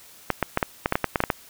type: clicks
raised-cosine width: 0.5 ms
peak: -5 dBFS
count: 12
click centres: 0.303 / 0.427 / 0.574 / 0.628 / 0.859 / 0.924 / 0.955 / 1.043 / 1.158 / 1.204 / 1.238 / 1.302 s
effects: white hiss -49 dBFS RMS until 1.49 s